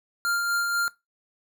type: tone with tremolo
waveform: square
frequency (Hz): 1396.9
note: F6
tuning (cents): 0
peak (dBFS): -23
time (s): 0.25-0.88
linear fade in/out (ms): 0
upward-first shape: sine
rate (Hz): 4.1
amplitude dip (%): 30
effects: noise-tail reverb RT60 0.2 s tail -19 dB re dry